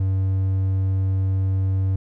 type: tone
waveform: triangle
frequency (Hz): 95.5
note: G2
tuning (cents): -45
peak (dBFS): -16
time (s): 0-1.96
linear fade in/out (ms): 5
effects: none